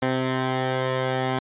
10% pulse tone pair together, 129.75 / 260 Hz, C3 / C4, -14 / -11 cents, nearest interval octave, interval 1203 cents, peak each -15 / -20 dBFS, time 0.02-1.39 s, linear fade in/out 5 ms, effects resampled to 8000 Hz

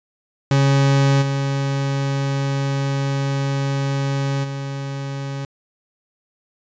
40% pulse tone with level steps, 138.1 Hz, C#3, 6 cents flat, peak -12 / -18 / -24 dBFS, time 0.51-5.45 s, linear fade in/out 2 ms, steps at 1.21 / 4.43 s, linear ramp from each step 20 ms, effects resampled to 16000 Hz

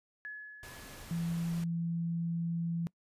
sine tone with exponential decay, 1702 Hz, G#6, 42 cents sharp, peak -38 dBFS, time 0.25-1.63 s, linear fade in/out 0 ms, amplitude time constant 300 ms
pink noise, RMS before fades -49 dBFS, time 0.63-1.64 s, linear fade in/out 2 ms
sine tone, 168.3 Hz, E3, 36 cents sharp, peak -31 dBFS, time 1.11-2.87 s, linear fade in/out 0 ms
effects noise-tail reverb RT60 0.1 s tail -23 dB re dry + resampled to 32000 Hz

